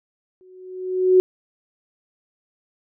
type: tone with exponential growth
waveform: sine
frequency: 370 Hz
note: F#4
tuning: in tune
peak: -8 dBFS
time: 0.41-1.2 s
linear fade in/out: 0 ms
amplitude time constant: 170 ms
effects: none